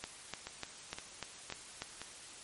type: two click trains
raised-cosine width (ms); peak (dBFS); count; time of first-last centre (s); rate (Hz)
0.2; -21 / -24; 7 / 4; 0.04-1.82 / 0.47-2.016; 3.37 / 1.94
effects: white hiss -51 dBFS RMS until 2.43 s + MP3 48 kbps